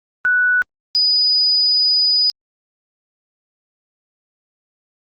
sine tone pair in turn, 1480 / 4959 Hz, F#6 / D#8, 0 / -7 cents, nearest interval octave + major sixth, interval 2093 cents, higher second, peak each -12 dBFS, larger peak neither, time 0.25-0.62 / 0.95-2.3 s, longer second, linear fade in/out 0 ms, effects Opus 32 kbps

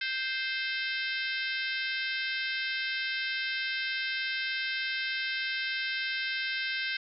harmonic tone with a mistuned harmonic, 523.3 Hz, C5, in tune, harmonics 3 / 4 / 5 / 6 / 7 / 8 / 9 / 10, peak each -34 / -36 / -38 / -40 / -41 / -42 / -43 / -44 dBFS, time 0.01-6.97 s, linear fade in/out 5 ms, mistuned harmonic 8, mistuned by -48 cents, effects none

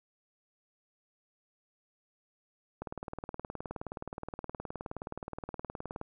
click train, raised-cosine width 1 ms, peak -24 dBFS, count 62, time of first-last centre 2.82-6.014 s, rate 19.1 Hz, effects none

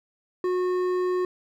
triangle tone with hard clipping, 363.9 Hz, F#4, 29 cents flat, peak -24 dBFS, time 0.44-1.25 s, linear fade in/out 2 ms, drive 12 dB, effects none

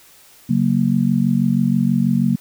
sine chord, F# major, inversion second, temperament just, 138.75 / 185 / 231.2 Hz, C#3 / F#3 / A#3, +2 / 0 / -14 cents, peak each -20 / -18 / -17 dBFS, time 0.49-2.36 s, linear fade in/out 10 ms, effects white hiss -48 dBFS RMS until 2.4 s

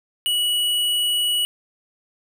square tone, 2932 Hz, F#7, 16 cents flat, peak -19 dBFS, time 0.26-1.45 s, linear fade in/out 0 ms, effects none

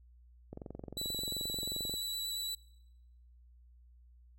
click train, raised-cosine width 2 ms, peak -30 dBFS, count 33, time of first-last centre 0.53-1.94 s, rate 22.7 Hz
sawtooth tone with vibrato, 3943 Hz, B7, 4 cents flat, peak -33 dBFS, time 0.97-2.55 s, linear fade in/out 5 ms, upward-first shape sine, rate 8.6 Hz, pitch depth 11 cents each way
effects noise-tail reverb RT60 1.0 s tail -25 dB re dry + added 60 Hz sine -57 dBFS peak until 4.38 s

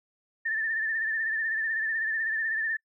sine tone with vibrato, 1782 Hz, A6, 22 cents sharp, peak -26 dBFS, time 0.45-2.77 s, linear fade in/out 10 ms, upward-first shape triangle, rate 16 Hz, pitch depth 66 cents each way, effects noise-tail reverb RT60 0.1 s tail -26 dB re dry

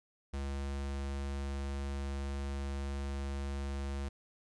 square tone, 69.3 Hz, C#2, in tune, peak -36 dBFS, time 0.33-4.09 s, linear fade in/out 10 ms, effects resampled to 22050 Hz + 13-bit

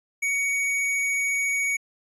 square tone, 2243 Hz, C#7, 20 cents sharp, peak -23 dBFS, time 0.22-1.77 s, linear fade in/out 10 ms, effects resampled to 24000 Hz

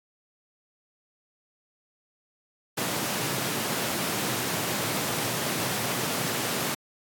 pink high-pass noise, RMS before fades -29 dBFS, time 2.77-6.75 s, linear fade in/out 10 ms, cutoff 110 Hz, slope 48 dB/octave, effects AAC 64 kbps

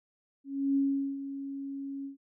sine tone with ADSR envelope, 275.8 Hz, C#4, 9 cents flat, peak -23 dBFS, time 0.44-2.17 s, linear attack 320 ms, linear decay 410 ms, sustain -12 dB, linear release 120 ms, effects none

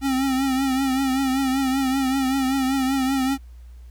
square tone with vibrato, 266.1 Hz, C4, 29 cents sharp, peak -20 dBFS, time 0.01-3.38 s, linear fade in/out 50 ms, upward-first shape triangle, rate 5.2 Hz, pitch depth 66 cents each way, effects added 60 Hz sine -39 dBFS peak until 3.9 s + pink hiss -62 dBFS RMS until 3.9 s

